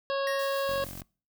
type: harmonic tone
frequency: 550 Hz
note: C#5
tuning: 14 cents flat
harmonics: 1 / 2 / 3 / 5 / 6 / 7 / 8 / 9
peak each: -28 / -34 / -38 / -42 / -44 / -45 / -46 / -47 dBFS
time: 0.1-0.84 s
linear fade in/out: 0 ms
type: tone with exponential decay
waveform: square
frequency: 1867 Hz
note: A#6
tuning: 2 cents sharp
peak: -33 dBFS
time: 0.27-0.87 s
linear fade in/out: 1 ms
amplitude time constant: 130 ms
type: noise with tremolo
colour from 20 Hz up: blue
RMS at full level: -43 dBFS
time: 0.39-1.01 s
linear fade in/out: 2 ms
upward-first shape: triangle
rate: 6.7 Hz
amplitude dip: 35%
type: tone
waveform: 10% pulse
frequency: 46 Hz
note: F#1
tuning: 9 cents flat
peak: -33 dBFS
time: 0.67-1.04 s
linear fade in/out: 20 ms
effects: noise-tail reverb RT60 0.4 s tail -25 dB re dry